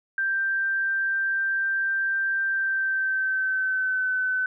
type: tone with pitch glide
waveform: sine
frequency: 1574 to 1515.1 Hz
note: G6 to F#6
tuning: +7 to +41 cents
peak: -22 dBFS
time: 0.18-4.46 s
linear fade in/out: 2 ms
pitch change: -66 cents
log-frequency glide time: 2.47-4.1 s
effects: none